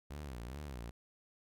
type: tone with vibrato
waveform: sawtooth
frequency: 65.8 Hz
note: C2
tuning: 10 cents sharp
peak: -39 dBFS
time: 0.1-0.91 s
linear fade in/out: 10 ms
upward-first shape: sine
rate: 2.4 Hz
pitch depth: 230 cents each way
effects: none